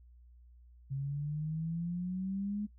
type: exponential sweep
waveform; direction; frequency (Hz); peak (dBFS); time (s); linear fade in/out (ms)
sine; up; 134.4 to 210.7; -33; 0.9-2.67; 20
effects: noise-tail reverb RT60 0.1 s tail -21 dB re dry + added 60 Hz sine -55 dBFS peak until 2.78 s